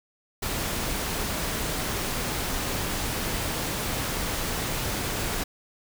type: noise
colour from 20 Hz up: pink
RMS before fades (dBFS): -29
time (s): 0.42-5.44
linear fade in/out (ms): 10
effects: none